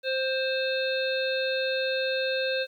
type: harmonic tone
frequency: 525 Hz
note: C5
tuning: 6 cents sharp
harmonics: 1 / 3 / 5 / 7 / 8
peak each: -27 / -32 / -34 / -35 / -36 dBFS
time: 0.03-2.67 s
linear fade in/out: 50 ms
effects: 10-bit